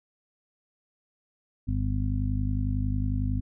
harmonic tone, 51 Hz, G#1, 31 cents flat, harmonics 1 / 2 / 3 / 4 / 5, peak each -28 / -28 / -39 / -38 / -33 dBFS, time 1.67-3.41 s, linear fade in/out 20 ms, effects none

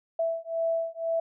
sine beating tone pair, 659.3 / 661.3 Hz, E5 / E5, 0 / +5 cents, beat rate 2 Hz, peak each -29 dBFS, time 0.19-1.2 s, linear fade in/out 5 ms, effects none

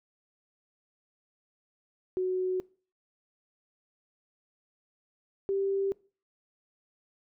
sine tone pair in turn, 370 / 392 Hz, F#4 / G4, 0 / 0 cents, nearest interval minor second, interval 100 cents, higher second, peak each -26 / -26 dBFS, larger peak neither, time 2.17-2.6 / 5.49-5.92 s, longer neither, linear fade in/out 0 ms, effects noise-tail reverb RT60 0.4 s tail -23 dB re dry

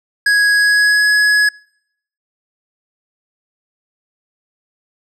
square tone with pitch glide, 1661.2 to 1683.4 Hz, G#6 to G#6, 0 to +23 cents, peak -10 dBFS, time 0.26-1.49 s, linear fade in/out 5 ms, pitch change +23 cents, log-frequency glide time 0.53-1.09 s, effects noise-tail reverb RT60 0.7 s tail -26 dB re dry + low-pass 8000 Hz 12 dB/octave

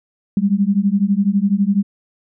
sine beating tone pair, 194 / 206 Hz, G3 / G#3, -18 / -14 cents, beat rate 12 Hz, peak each -16 dBFS, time 0.37-1.83 s, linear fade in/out 2 ms, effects none

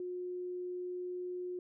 sine tone, 360.1 Hz, F#4, 47 cents flat, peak -37 dBFS, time 0-1.59 s, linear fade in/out 2 ms, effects none

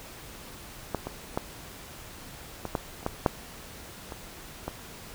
clicks, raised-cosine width 1 ms, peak -13 / -19 / -30 / -12 / -18 / -12 / -30 / -13 / -6 / -22 / -17 dBFS, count 11, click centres 0.947 / 1.07 / 1.344 / 1.375 / 2.653 / 2.752 / 3.03 / 3.064 / 3.262 / 4.122 / 4.68 s, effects pink hiss -45 dBFS RMS until 5.14 s

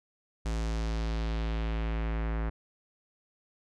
square tone with low-pass filter sweep, 55.3 Hz, A1, 9 cents sharp, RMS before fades -31 dBFS, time 0.45-2.5 s, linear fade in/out 10 ms, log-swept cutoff 7600 to 1700 Hz, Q 1.4, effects none

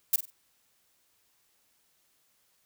violet noise with echo, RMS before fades -22 dBFS, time 0.13-0.16 s, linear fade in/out 5 ms, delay 48 ms, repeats 3, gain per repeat -11 dB, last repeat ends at 0.304 s, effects white hiss -70 dBFS RMS until 2.65 s

